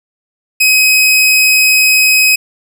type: tone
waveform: sawtooth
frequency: 2532 Hz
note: D#7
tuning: 30 cents sharp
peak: -3 dBFS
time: 0.6-2.36 s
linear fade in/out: 10 ms
effects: none